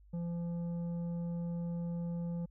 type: tone with tanh clipping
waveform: triangle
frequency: 171.1 Hz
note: F3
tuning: 35 cents flat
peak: -36 dBFS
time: 0.13-2.46 s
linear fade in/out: 10 ms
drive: 12 dB
effects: added 50 Hz sine -57 dBFS peak until 2.5 s